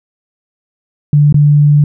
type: tone with dropouts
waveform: sine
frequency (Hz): 146.83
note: D3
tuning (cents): 0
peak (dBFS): -4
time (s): 1.13-1.84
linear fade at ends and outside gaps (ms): 2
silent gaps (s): 1.326-1.343
effects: none